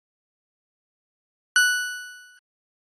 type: tone with exponential decay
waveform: 40% pulse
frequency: 1480 Hz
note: F#6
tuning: in tune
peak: -12 dBFS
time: 1.56-2.39 s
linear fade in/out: 1 ms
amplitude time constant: 180 ms
effects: AAC 32 kbps